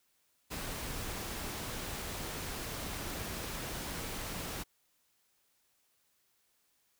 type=noise; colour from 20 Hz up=pink; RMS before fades=-40 dBFS; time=0.5-4.64 s; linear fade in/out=20 ms; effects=white hiss -74 dBFS RMS until 6.99 s